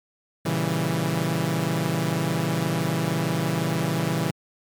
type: chord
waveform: sawtooth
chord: A# diminished seventh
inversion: none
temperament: equal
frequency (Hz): 116.54 / 138.59 / 164.81 / 196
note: A#2 / C#3 / E3 / G3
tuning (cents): 0 / 0 / 0 / 0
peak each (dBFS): -27 / -24 / -21 / -27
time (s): 0.45-4.31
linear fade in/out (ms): 10
effects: MP3 96 kbps